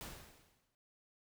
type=noise with exponential decay; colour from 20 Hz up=pink; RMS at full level=-45 dBFS; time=0.01-0.75 s; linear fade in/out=0 ms; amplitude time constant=160 ms; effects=none